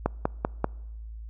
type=click train; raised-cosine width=1 ms; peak=-9 dBFS; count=4; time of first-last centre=0.06-0.644 s; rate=5.14 Hz; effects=noise-tail reverb RT60 1.0 s tail -26 dB re dry + added 55 Hz sine -37 dBFS peak until 1.29 s